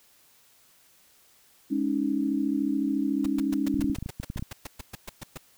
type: chord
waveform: sine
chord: Ab suspended fourth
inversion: none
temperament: equal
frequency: 207.7 / 277.2 / 311.1 Hz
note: Ab3 / Db4 / Eb4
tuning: 0 / 0 / 0 cents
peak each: -31 / -26 / -29 dBFS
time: 1.7-3.95 s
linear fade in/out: 20 ms
type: noise bursts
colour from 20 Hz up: pink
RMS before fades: -37 dBFS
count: 16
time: 3.24-5.376 s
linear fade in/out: 5 ms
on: 21 ms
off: 120 ms
type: clicks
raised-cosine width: 5 ms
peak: -21 dBFS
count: 12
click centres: 3.744 / 3.795 / 3.843 / 3.898 / 3.986 / 4.026 / 4.061 / 4.2 / 4.301 / 4.361 / 4.394 / 4.425 s
effects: white hiss -60 dBFS RMS until 5.57 s